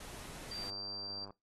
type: noise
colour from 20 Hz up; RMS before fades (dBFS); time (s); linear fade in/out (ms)
pink; -49; 0-0.7; 5
type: tone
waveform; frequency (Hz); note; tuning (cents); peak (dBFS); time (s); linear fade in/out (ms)
sine; 4699; D8; 0; -40; 0.51-1.25; 5
type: click train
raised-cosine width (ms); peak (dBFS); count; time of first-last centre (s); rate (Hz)
1; -37; 72; 0.59-1.306; 99.1
effects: noise-tail reverb RT60 0.2 s tail -20 dB re dry + AAC 32 kbps